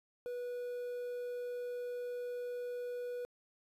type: tone with quantisation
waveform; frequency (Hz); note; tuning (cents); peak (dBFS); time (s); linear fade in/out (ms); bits
triangle; 489; B4; -17; -36; 0.26-3.25; 0; 10
effects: resampled to 32000 Hz